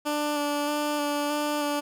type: tone with vibrato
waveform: 15% pulse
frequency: 293.7 Hz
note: D4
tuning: in tune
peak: -19 dBFS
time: 0.05-1.81 s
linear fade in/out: 20 ms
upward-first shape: square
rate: 1.6 Hz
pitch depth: 14 cents each way
effects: none